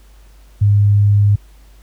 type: tone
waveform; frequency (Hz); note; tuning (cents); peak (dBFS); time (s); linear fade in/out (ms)
sine; 102.3; G#2; -26; -8; 0.61-1.36; 10
effects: added 50 Hz sine -41 dBFS peak until 1.82 s + pink hiss -53 dBFS RMS until 1.82 s